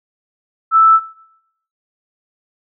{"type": "tone", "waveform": "sine", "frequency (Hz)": 1318.5, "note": "E6", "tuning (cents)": 0, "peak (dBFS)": -6, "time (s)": [0.71, 1], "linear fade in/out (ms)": 50, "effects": ["noise-tail reverb RT60 0.8 s tail -20 dB re dry"]}